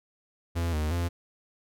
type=tone with pitch steps; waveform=45% pulse; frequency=84.7 / 76.6 / 86.2 Hz; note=E2 / D#2 / F2; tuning=+48 / -27 / -22 cents; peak=-26 dBFS; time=0.55-1.09 s; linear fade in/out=20 ms; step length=180 ms; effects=none